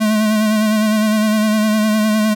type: tone with vibrato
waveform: square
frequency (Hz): 215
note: A3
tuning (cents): -40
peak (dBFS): -13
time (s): 0-2.35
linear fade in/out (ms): 20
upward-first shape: sine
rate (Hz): 9.8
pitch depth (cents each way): 33
effects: none